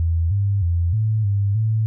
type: tone with pitch steps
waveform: sine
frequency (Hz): 83 / 100.1 / 85.5 / 109 / 100.6 / 110.1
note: E2 / G2 / F2 / A2 / G2 / A2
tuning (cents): +12 / +37 / -36 / -16 / +45 / +2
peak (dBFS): -16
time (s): 0-1.86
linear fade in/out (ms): 0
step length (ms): 310
effects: none